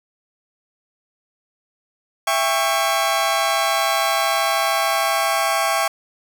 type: chord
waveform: sawtooth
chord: C# diminished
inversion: first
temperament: just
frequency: 665.2 / 798.3 / 1108.7 Hz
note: E5 / G5 / C#6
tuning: +16 / +31 / 0 cents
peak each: -18 dBFS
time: 2.27-5.88 s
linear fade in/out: 5 ms
effects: none